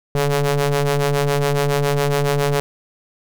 sawtooth ring-modulated tone, 141.7 Hz, C#3, 38 cents sharp, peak -9 dBFS, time 0.15-2.6 s, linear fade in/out 0 ms, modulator 287 Hz, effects none

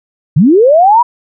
sine linear sweep, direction up, 125.1 to 987.8 Hz, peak -3 dBFS, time 0.36-1.03 s, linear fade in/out 10 ms, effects none

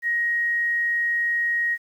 sine tone, 1883 Hz, A#6, 17 cents sharp, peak -20 dBFS, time 0.02-1.78 s, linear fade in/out 50 ms, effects 9-bit

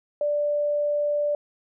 sine tone, 587.3 Hz, D5, in tune, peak -21 dBFS, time 0.21-1.35 s, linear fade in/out 2 ms, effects none

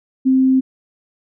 sine tone, 261.9 Hz, C4, 2 cents sharp, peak -10 dBFS, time 0.25-0.61 s, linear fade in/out 20 ms, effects none

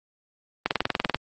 click train, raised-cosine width 0.3 ms, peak -5 dBFS, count 11, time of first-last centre 0.66-1.145 s, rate 20.6 Hz, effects high-pass 150 Hz 12 dB/octave + Opus 24 kbps

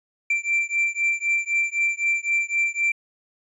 triangle beating tone pair, 2349 / 2352.9 Hz, D7 / D7, 0 / +3 cents, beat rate 3.9 Hz, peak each -22 / -22 dBFS, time 0.3-2.92 s, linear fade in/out 5 ms, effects resampled to 24000 Hz

